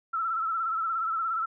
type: tone with vibrato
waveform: sine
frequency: 1326 Hz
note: E6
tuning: 10 cents sharp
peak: -26 dBFS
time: 0.13-1.46 s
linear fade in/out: 10 ms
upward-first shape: sine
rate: 17 Hz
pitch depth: 59 cents each way
effects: none